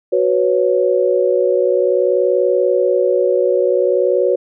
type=chord; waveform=sine; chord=F# suspended fourth; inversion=none; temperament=equal; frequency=370 / 493.9 / 554.4 Hz; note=F#4 / B4 / C#5; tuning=0 / 0 / 0 cents; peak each=-16 dBFS; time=0.12-4.36 s; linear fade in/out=10 ms; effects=none